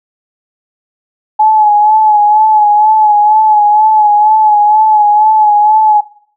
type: tone with vibrato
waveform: sine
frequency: 850 Hz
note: G#5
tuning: 40 cents sharp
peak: -4 dBFS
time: 1.39-6.01 s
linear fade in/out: 10 ms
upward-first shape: sine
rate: 2.1 Hz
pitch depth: 41 cents each way
effects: noise-tail reverb RT60 0.5 s tail -18 dB re dry